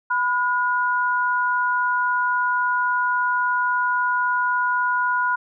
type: tone pair together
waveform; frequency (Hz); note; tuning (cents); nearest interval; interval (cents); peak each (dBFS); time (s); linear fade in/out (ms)
sine; 994.3 / 1438; B5 / F#6; +11 / -50; tritone; 639; -21; 0.1-5.36; 10
effects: none